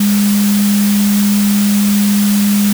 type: tone in noise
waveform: sine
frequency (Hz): 204.2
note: G#3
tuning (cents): -29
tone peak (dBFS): -9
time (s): 0-2.73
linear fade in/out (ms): 5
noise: white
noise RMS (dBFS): -21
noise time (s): 0-2.73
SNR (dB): +9
effects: none